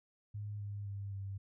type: tone with pitch steps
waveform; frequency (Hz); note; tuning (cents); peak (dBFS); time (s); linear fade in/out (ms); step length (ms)
sine; 103.83 / 101.87 / 99.95 / 98.06; G#2 / G#2 / G2 / G2; 0 / -33 / +34 / +1; -39; 0.34-1.38; 10; 260
effects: none